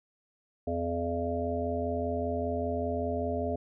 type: harmonic tone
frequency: 85.1 Hz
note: F2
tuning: 44 cents flat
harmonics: 1 / 3 / 5 / 7 / 8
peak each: -35 / -35 / -35 / -35 / -35 dBFS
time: 0.67-3.56 s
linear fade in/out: 5 ms
effects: none